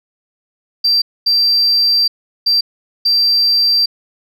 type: tone bursts at uneven times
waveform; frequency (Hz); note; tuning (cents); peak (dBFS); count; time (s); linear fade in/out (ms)
sine; 4700; D8; +1; -8; 4; 0.84-1.02 / 1.26-2.08 / 2.46-2.61 / 3.05-3.86; 10
effects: tanh soft clip ceiling -7 dBFS